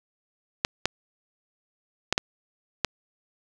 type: clicks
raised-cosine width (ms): 0.2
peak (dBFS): -4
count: 5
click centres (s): 0.649 / 0.856 / 2.126 / 2.179 / 2.847
effects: none